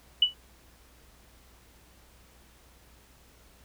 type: tone with exponential decay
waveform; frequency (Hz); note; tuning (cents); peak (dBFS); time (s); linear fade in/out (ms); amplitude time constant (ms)
sine; 2960; F#7; 0; -14; 0.22-0.34; 5; 26
effects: added 60 Hz sine -59 dBFS peak until 3.64 s + pink hiss -59 dBFS RMS until 3.64 s